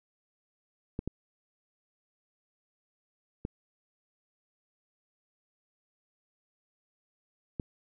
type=clicks; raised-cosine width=3 ms; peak=-20 dBFS; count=4; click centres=0.991 / 1.076 / 3.451 / 7.598 s; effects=none